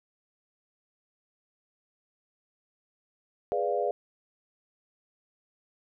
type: chord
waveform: sine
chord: G# diminished seventh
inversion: none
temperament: equal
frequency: 415.3 / 493.9 / 587.3 / 698.5 Hz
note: G#4 / B4 / D5 / F5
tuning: 0 / 0 / 0 / 0 cents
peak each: -31 dBFS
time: 3.52-3.91 s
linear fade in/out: 0 ms
effects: none